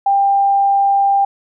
sine tone, 794 Hz, G5, 22 cents sharp, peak -10 dBFS, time 0.06-1.25 s, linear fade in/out 5 ms, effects none

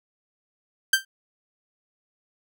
sawtooth tone with exponential decay, 1568 Hz, G6, in tune, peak -9 dBFS, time 0.93-1.05 s, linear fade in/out 5 ms, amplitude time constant 24 ms, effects none

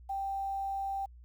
sine tone with quantisation, 784 Hz, G5, in tune, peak -32 dBFS, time 0.09-1.06 s, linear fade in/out 10 ms, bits 10, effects added 60 Hz sine -50 dBFS peak until 1.24 s

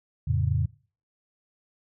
sine chord, F augmented, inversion none, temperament equal with one note detuned, 86.06 / 110 / 138.59 Hz, F2 / A2 / C#3, -25 / 0 / 0 cents, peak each -26 dBFS, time 0.27-0.66 s, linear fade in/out 10 ms, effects noise-tail reverb RT60 0.4 s tail -21 dB re dry

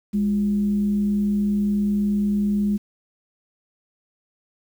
sine tone with frequency modulation, 205.3 Hz, G#3, 20 cents flat, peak -18 dBFS, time 0.13-2.78 s, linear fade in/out 20 ms, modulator 149 Hz, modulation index 0.22, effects 8-bit

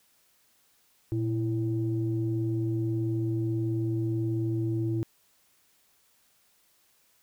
sine tone pair together, 116.54 / 331.2 Hz, A#2 / E4, 0 / +8 cents, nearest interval octave + tritone, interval 1808 cents, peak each -27 / -29 dBFS, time 1.12-5.03 s, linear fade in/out 0 ms, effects tanh soft clip ceiling -18 dBFS + white hiss -66 dBFS RMS until 7.22 s

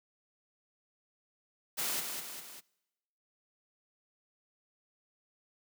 white noise with echo, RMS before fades -34 dBFS, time 1.77-2.01 s, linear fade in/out 20 ms, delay 200 ms, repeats 3, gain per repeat -5 dB, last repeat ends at 2.61 s, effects noise-tail reverb RT60 1.0 s tail -24 dB re dry + high-pass 150 Hz 12 dB/octave

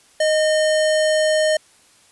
sine tone with sample-and-hold, 621 Hz, D#5, 3 cents flat, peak -14 dBFS, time 0.2-1.57 s, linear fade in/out 5 ms, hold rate 2450 Hz, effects white hiss -53 dBFS RMS until 2.11 s + resampled to 24000 Hz

